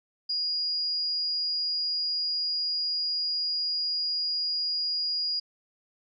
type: tone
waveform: sine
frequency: 4868 Hz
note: D#8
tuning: 39 cents flat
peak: -26 dBFS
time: 0.29-5.4 s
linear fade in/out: 10 ms
effects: none